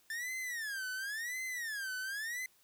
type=tone with vibrato; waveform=45% pulse; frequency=1760 Hz; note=A6; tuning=in tune; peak=-37 dBFS; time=0.1-2.46 s; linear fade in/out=2 ms; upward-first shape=sine; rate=0.94 Hz; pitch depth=270 cents each way; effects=white hiss -68 dBFS RMS until 2.63 s